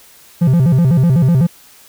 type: tone with vibrato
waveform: triangle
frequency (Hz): 149.6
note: D3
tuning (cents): +32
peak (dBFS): -6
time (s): 0.41-1.47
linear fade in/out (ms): 10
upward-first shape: square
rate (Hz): 8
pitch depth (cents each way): 240
effects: white hiss -44 dBFS RMS until 1.88 s